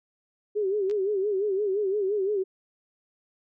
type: tone with vibrato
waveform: sine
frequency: 400.1 Hz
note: G4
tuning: 35 cents sharp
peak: -23 dBFS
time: 0.55-2.44 s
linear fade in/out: 20 ms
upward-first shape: sine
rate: 5.8 Hz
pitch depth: 110 cents each way
type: clicks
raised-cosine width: 0.2 ms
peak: -29 dBFS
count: 2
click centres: 0.898 / 0.912 s
effects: none